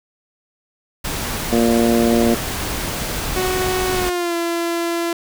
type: noise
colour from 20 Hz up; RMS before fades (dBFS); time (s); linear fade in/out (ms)
pink; -24; 1.04-4.1; 10
type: harmonic tone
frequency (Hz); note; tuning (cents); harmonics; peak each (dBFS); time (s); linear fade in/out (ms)
116.54; A#2; 0; 2 / 3 / 4 / 5 / 6; -15 / -19 / -21 / -23 / -25; 1.52-2.35; 10
type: tone with pitch glide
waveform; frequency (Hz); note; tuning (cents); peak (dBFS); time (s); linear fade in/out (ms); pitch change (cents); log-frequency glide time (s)
sawtooth; 370 to 339.3; F#4 to F4; 0 to -50; -15; 3.36-5.13; 2; -150; 3.93-4.35
effects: none